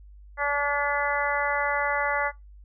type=harmonic tone; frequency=287.4 Hz; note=D4; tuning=37 cents flat; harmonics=2 / 3 / 4 / 5 / 6 / 7; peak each=-30 / -30 / -30 / -30 / -30 / -30 dBFS; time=0.37-2.32 s; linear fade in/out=50 ms; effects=noise-tail reverb RT60 0.2 s tail -22 dB re dry + added 50 Hz sine -45 dBFS peak until 2.64 s